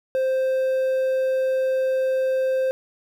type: tone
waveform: triangle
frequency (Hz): 523.3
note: C5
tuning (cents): 0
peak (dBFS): -17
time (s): 0.15-2.71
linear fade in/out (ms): 0
effects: 9-bit